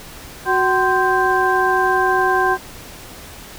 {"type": "tone cluster", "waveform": "sine", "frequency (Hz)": [370.1, 759, 1040, 1573], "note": ["F#4", "F#5", "C6", "G6"], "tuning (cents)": [0, 44, -11, 6], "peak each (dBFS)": -19, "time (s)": [0.45, 2.58], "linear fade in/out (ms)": 50, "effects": ["pink hiss -37 dBFS RMS until 3.58 s"]}